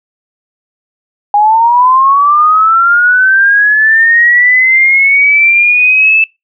sine linear sweep, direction up, 815 to 2637 Hz, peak -4 dBFS, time 1.34-6.24 s, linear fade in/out 2 ms, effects noise-tail reverb RT60 0.2 s tail -22 dB re dry

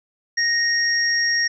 sine tone pair together, 1864.7 / 5588 Hz, A#6 / F8, 0 / 0 cents, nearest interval octave + perfect fifth, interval 1900 cents, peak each -19 / -21 dBFS, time 0.37-1.48 s, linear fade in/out 10 ms, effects none

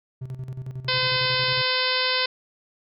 triangle tone with tremolo, 129.4 Hz, C3, 19 cents flat, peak -27 dBFS, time 0.21-1.62 s, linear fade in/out 10 ms, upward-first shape square, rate 11 Hz, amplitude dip 65%
harmonic tone, 511 Hz, C5, 41 cents flat, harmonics 1 / 2 / 3 / 4 / 5 / 6 / 7 / 8 / 9 / 10, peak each -30 / -30 / -30 / -30 / -30 / -30 / -30 / -30 / -30 / -30 dBFS, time 0.88-2.26 s, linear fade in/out 5 ms
effects none

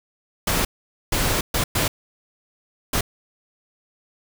pink noise bursts at uneven times, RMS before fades -21 dBFS, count 5, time 0.47-0.65 / 1.12-1.41 / 1.54-1.64 / 1.75-1.88 / 2.93-3.01 s, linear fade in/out 5 ms, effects none

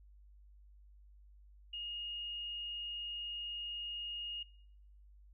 sine tone, 2856 Hz, F7, 38 cents sharp, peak -40 dBFS, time 1.73-4.43 s, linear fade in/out 5 ms, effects noise-tail reverb RT60 0.7 s tail -20 dB re dry + added 50 Hz sine -57 dBFS peak until 5.33 s

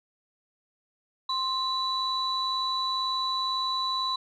sine tone pair together, 1046.5 / 3951 Hz, C6 / B7, 0 / 0 cents, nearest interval octave + major seventh, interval 2300 cents, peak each -28 dBFS, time 1.29-4.16 s, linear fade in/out 5 ms, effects tanh soft clip ceiling -18 dBFS

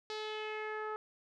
sawtooth tone with low-pass filter sweep, 430 Hz, A4, 40 cents flat, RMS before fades -40 dBFS, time 0.1-0.96 s, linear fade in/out 0 ms, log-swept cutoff 4600 to 1300 Hz, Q 2.8, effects none

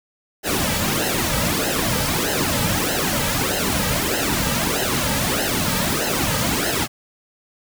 pink noise with flanger, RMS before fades -21 dBFS, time 0.43-6.88 s, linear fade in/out 50 ms, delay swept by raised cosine 0.85 to 2.85 ms, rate 1.6 Hz, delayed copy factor -0.8, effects none

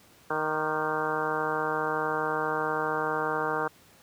harmonic tone with a mistuned harmonic, 155.4 Hz, D#3, 2 cents flat, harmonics 1 / 2 / 3 / 4 / 5 / 6 / 7 / 8 / 9 / 10, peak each -42 / -38 / -32 / -37 / -35 / -34 / -36 / -35 / -35 / -36 dBFS, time 0.3-3.68 s, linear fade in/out 5 ms, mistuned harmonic 8, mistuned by -58 cents, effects pink hiss -57 dBFS RMS until 4.02 s + high-pass 80 Hz 12 dB/octave

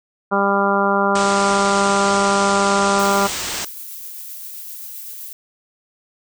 harmonic tone, 198.8 Hz, G3, 25 cents sharp, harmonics 1 / 2 / 3 / 4 / 5 / 6 / 7, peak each -22 / -22 / -22 / -22 / -22 / -22 / -22 dBFS, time 0.31-3.28 s, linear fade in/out 20 ms
white low-pass noise, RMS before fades -26 dBFS, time 1.15-3.65 s, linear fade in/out 5 ms, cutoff 8700 Hz, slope 96 dB/octave
violet noise with tremolo, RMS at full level -32 dBFS, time 2.99-5.33 s, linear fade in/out 2 ms, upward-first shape triangle, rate 7.7 Hz, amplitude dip 25%
effects none

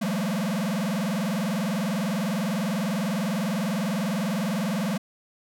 square tone with vibrato, 196 Hz, G3, in tune, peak -25 dBFS, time 0.01-4.98 s, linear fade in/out 10 ms, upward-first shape sine, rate 20 Hz, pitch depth 290 cents each way, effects none

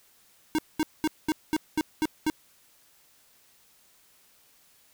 square tone bursts, 311.1 Hz, D#4, in tune, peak -23 dBFS, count 8, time 0.55-2.3 s, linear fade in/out 0 ms, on 35 ms, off 210 ms, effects white hiss -61 dBFS RMS until 4.93 s

